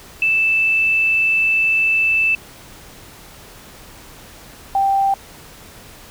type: tone pair in turn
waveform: sine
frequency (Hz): 2641 / 785.2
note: E7 / G5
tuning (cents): +3 / +3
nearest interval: octave + major sixth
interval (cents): 2100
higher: first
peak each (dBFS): -13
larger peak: neither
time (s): 0.22-2.35 / 4.75-5.14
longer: first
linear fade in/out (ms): 2
effects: pink hiss -41 dBFS RMS until 6.1 s